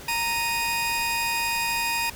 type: tone pair together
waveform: sawtooth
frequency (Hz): 930 / 2484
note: A#5 / D#7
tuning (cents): -4 / -3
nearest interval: octave + perfect fourth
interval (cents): 1701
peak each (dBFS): -23 / -23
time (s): 0.08-2.1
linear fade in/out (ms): 5
effects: pink hiss -42 dBFS RMS until 2.15 s